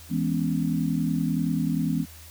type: chord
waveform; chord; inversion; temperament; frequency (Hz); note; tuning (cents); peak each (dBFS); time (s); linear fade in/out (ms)
sine; C# minor seventh; first; equal; 164.81 / 207.7 / 246.9 / 277.2; E3 / G#3 / B3 / C#4; 0 / 0 / 0 / 0; -26 / -30 / -28 / -29; 0.09-2.06; 50
effects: added 80 Hz sine -46 dBFS peak until 2.3 s + white hiss -48 dBFS RMS until 2.3 s